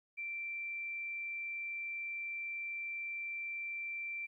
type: tone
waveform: sine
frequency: 2349 Hz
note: D7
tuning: in tune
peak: -38 dBFS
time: 0.17-4.27 s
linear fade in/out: 20 ms
effects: 13-bit